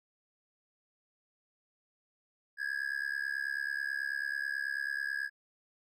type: tone with amplitude modulation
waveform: triangle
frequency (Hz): 1661.2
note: G#6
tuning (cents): 0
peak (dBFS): -27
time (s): 2.57-5.3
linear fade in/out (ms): 50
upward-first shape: sine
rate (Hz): 69.2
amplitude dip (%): 95
effects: none